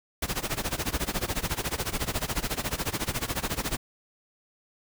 pink noise with tremolo, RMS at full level -27 dBFS, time 0.22-3.77 s, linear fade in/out 5 ms, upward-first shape sine, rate 14 Hz, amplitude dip 90%, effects none

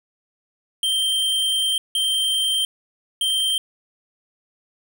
square tone bursts at uneven times, 3145 Hz, G7, 5 cents sharp, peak -19 dBFS, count 3, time 0.83-1.78 / 1.95-2.65 / 3.21-3.58 s, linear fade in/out 2 ms, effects none

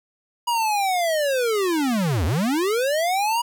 square linear two-way sweep, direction down then up, 968 to 71.3 to 968 Hz, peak -20 dBFS, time 0.47-3.42 s, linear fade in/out 10 ms, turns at 2.25 s, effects none

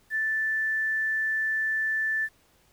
sine tone with quantisation, 1760 Hz, A6, in tune, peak -24 dBFS, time 0.1-2.29 s, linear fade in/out 50 ms, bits 9, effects pink hiss -63 dBFS RMS until 2.72 s

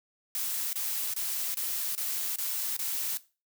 blue noise bursts, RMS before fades -32 dBFS, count 7, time 0.35-3.172 s, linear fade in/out 0 ms, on 380 ms, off 27 ms, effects noise-tail reverb RT60 0.3 s tail -17 dB re dry

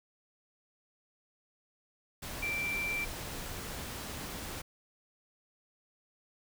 sine tone in noise, 2349 Hz, D7, in tune, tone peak -32 dBFS, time 2.42-3.05 s, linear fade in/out 10 ms, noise pink, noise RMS -41 dBFS, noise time 2.22-4.62 s, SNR +6 dB, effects none

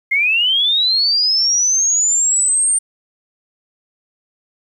sine linear sweep, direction up, 2093 to 8870 Hz, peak -12 dBFS, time 0.11-2.79 s, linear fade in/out 10 ms, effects 8-bit

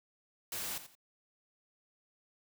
white noise with echo, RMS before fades -39 dBFS, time 0.52-0.78 s, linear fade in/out 2 ms, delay 86 ms, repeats 2, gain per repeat -12 dB, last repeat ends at 0.952 s, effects none

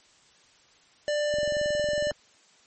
square tone, 592 Hz, D5, 14 cents sharp, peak -25 dBFS, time 1.08-2.11 s, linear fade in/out 0 ms
click train, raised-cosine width 3 ms, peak -28 dBFS, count 18, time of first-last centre 1.34-2.116 s, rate 21.9 Hz
effects white hiss -59 dBFS RMS until 2.66 s + MP3 32 kbps

